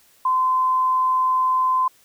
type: tone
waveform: sine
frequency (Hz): 1029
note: C6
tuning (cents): -29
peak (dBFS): -16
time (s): 0.25-1.88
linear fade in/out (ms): 5
effects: white hiss -56 dBFS RMS until 2.04 s